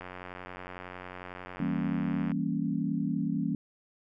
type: click train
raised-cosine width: 0.5 ms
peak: -26 dBFS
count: 211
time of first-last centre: 0.01-2.318 s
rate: 91 Hz
type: chord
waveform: sine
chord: E diminished seventh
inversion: none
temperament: equal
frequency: 164.81 / 196 / 233.1 / 277.2 Hz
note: E3 / G3 / Bb3 / Db4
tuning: 0 / 0 / 0 / 0 cents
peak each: -33 dBFS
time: 1.6-3.55 s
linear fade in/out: 2 ms
effects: none